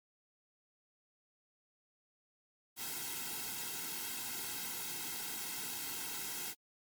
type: noise with comb filter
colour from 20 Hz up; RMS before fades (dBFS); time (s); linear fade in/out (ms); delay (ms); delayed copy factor
white; -41; 2.76-6.55; 50; 1.7; -0.95
effects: MP3 96 kbps